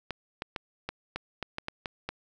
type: clicks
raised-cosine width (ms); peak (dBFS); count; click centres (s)
0.3; -17; 10; 0.107 / 0.421 / 0.562 / 0.89 / 1.16 / 1.427 / 1.584 / 1.684 / 1.858 / 2.09
effects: none